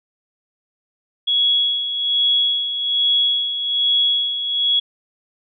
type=tone with tremolo; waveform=sine; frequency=3346 Hz; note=G#7; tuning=12 cents sharp; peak=-13 dBFS; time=1.27-4.8 s; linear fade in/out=10 ms; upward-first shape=sine; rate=1.2 Hz; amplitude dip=60%; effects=none